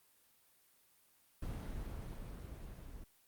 brown noise with level ramp, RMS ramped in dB -41 to -51 dBFS, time 1.42-3.04 s, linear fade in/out 5 ms, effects white hiss -70 dBFS RMS until 3.27 s + Opus 32 kbps

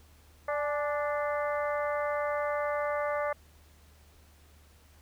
harmonic tone with a mistuned harmonic, 293.7 Hz, D4, in tune, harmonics 2 / 3 / 4 / 5 / 6 / 7, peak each -30 / -38 / -35 / -42 / -41 / -42 dBFS, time 0.48-3.33 s, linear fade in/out 5 ms, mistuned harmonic 3, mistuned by -50 cents, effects added 75 Hz sine -57 dBFS peak until 5.01 s + pink hiss -62 dBFS RMS until 5.01 s

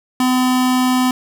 square tone pair together, 254 / 1016 Hz, B3 / B5, +49 / +49 cents, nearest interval 2 octaves, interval 2400 cents, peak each -14 / -23 dBFS, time 0.2-1.11 s, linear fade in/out 2 ms, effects none

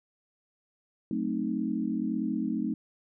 sine chord, F# diminished seventh, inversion none, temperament equal, 185 / 220 / 261.6 / 311.1 Hz, F#3 / A3 / C4 / Eb4, 0 / 0 / 0 / 0 cents, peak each -36 / -31 / -33 / -33 dBFS, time 1.11-2.74 s, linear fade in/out 2 ms, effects none

